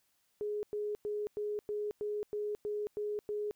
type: tone bursts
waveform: sine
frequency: 417.7 Hz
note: G#4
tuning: 10 cents sharp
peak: -33 dBFS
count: 10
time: 0.41-3.51 s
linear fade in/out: 0 ms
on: 220 ms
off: 100 ms
effects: white hiss -75 dBFS RMS until 3.55 s